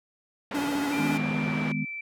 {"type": "band-pass noise", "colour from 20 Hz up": "pink", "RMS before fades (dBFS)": -35, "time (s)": [0.51, 1.72], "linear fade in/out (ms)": 2, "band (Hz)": [200, 2300], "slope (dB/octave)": 12}
{"type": "tone with vibrato", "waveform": "square", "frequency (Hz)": 285.5, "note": "D4", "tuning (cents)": -49, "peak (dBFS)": -27, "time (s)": [0.54, 1.18], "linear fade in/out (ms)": 10, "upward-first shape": "sine", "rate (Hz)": 14, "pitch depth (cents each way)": 40}
{"type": "tone with pitch glide", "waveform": "sine", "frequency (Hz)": [2367, 2329], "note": ["D7", "D7"], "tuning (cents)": [13, -15], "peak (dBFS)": -33, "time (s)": [0.92, 2.01], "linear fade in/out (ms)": 5, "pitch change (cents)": -28, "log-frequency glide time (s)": [1.38, 1.55]}
{"type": "chord", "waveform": "sine", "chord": "G# minor", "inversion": "second", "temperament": "just", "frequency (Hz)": [155.74, 207.7, 249.2], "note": ["D#3", "G#3", "B3"], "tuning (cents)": [2, 0, 16], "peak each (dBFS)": -31, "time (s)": [0.98, 1.85], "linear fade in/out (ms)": 10}
{"effects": []}